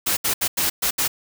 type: noise bursts at uneven times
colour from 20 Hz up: white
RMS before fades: -21 dBFS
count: 6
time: 0.06-0.17 / 0.24-0.34 / 0.41-0.48 / 0.57-0.7 / 0.82-0.91 / 0.98-1.08 s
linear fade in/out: 10 ms
effects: none